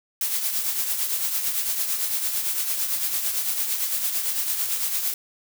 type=noise with tremolo; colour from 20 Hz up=blue; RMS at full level=-23 dBFS; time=0.21-5.14 s; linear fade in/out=2 ms; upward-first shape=triangle; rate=8.9 Hz; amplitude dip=55%; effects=none